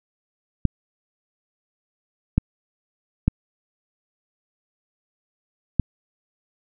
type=clicks; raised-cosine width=5 ms; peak=-4 dBFS; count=4; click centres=0.653 / 2.38 / 3.28 / 5.797 s; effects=none